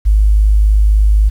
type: tone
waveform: sine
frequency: 51.91 Hz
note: G#1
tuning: in tune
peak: -6 dBFS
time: 0.05-1.3 s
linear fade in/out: 20 ms
effects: 7-bit